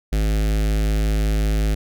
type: tone with notch filter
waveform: square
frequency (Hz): 52.7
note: G#1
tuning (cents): +26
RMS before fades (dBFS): -19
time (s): 0.12-1.75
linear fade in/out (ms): 10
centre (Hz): 1000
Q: 1.3
effects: none